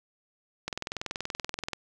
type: click train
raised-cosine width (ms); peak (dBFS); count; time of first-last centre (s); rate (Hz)
0.2; -15; 23; 0.68-1.733; 20.9
effects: none